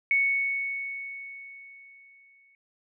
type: tone with exponential decay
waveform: sine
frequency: 2217 Hz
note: C#7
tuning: in tune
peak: -19 dBFS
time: 0.11-2.55 s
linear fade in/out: 1 ms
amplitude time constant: 530 ms
effects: none